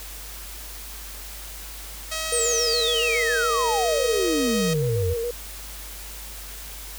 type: tone with pitch glide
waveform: 5% pulse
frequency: 638 to 630.3 Hz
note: D#5 to D#5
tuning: +43 to +22 cents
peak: -15 dBFS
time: 2.11-4.74 s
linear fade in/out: 10 ms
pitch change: -21 cents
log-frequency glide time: 2.51-4.49 s
type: tone with vibrato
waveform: sine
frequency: 469.6 Hz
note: A#4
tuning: 13 cents sharp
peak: -24 dBFS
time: 2.32-5.31 s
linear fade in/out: 5 ms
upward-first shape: square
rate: 7.2 Hz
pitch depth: 37 cents each way
type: exponential sweep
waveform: sine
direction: down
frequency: 9040 to 81.1 Hz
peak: -22 dBFS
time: 2.32-5.14 s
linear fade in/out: 10 ms
effects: added 50 Hz sine -39 dBFS peak until 6.98 s + white hiss -39 dBFS RMS until 6.98 s